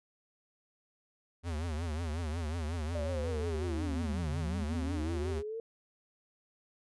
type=tone with vibrato; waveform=square; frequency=80.6 Hz; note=E2; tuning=38 cents flat; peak=-34 dBFS; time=1.43-5.43 s; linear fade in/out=50 ms; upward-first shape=triangle; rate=5.5 Hz; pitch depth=170 cents each way
type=linear two-way sweep; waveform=sine; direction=down then up; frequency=600 to 133.6 to 461.1 Hz; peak=-36 dBFS; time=2.95-5.6 s; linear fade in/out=2 ms; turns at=4.33 s
effects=resampled to 24000 Hz